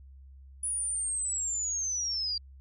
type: linear sweep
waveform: sine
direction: down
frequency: 9900 to 4699 Hz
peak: -29 dBFS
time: 0.63-2.38 s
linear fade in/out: 5 ms
effects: added 67 Hz sine -48 dBFS peak until 2.6 s